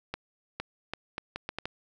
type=accelerating click train; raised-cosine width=0.3 ms; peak=-17 dBFS; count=8; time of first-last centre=0.14-1.655 s; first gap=460 ms; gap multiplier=0.73; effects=none